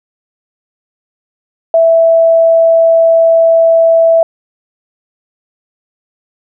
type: tone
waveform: sine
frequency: 659.3 Hz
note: E5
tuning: in tune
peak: -4 dBFS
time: 1.74-4.23 s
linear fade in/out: 2 ms
effects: none